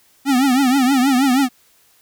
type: tone with vibrato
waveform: square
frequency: 263.4 Hz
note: C4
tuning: 12 cents sharp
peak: -13 dBFS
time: 0.25-1.49 s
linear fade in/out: 50 ms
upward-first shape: triangle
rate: 6.3 Hz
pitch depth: 150 cents each way
effects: white hiss -55 dBFS RMS until 2.01 s